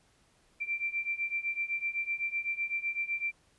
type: beating tone pair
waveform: sine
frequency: 2349 / 2356.9 Hz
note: D7 / D7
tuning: 0 / +6 cents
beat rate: 7.9 Hz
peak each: -35 / -33 dBFS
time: 0.6-3.32 s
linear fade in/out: 20 ms
effects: pink hiss -67 dBFS RMS until 3.58 s + resampled to 24000 Hz